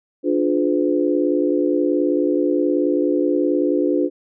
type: chord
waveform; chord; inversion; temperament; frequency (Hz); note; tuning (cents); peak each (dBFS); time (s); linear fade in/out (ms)
sine; D diminished seventh; none; just; 293.7 / 352.4 / 422.9 / 507.5; D4 / F4 / Ab4 / Cb5; 0 / +16 / +31 / +47; -19 / -20 / -25 / -23; 0.23-4.1; 50
effects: none